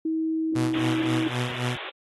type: tone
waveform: sine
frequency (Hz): 320.1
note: D#4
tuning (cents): +49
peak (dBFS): -23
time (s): 0.05-1.28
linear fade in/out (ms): 5
type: tone with tremolo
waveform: sawtooth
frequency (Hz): 123.47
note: B2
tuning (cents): 0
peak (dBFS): -20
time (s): 0.55-1.76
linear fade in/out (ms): 10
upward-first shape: sine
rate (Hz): 3.8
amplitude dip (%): 80
type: band-pass noise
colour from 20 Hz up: white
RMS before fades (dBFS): -36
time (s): 0.73-1.9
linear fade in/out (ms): 10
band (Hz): 320 to 3600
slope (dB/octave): 96
effects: AAC 32 kbps